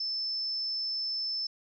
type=tone; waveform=sine; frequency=5274 Hz; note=E8; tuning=in tune; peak=-30 dBFS; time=0-1.47 s; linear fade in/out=5 ms; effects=none